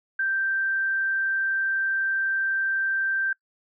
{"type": "tone", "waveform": "sine", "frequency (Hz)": 1568, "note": "G6", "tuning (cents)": 0, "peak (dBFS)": -22, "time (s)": [0.19, 3.33], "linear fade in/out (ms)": 5, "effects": ["noise-tail reverb RT60 0.1 s tail -23 dB re dry"]}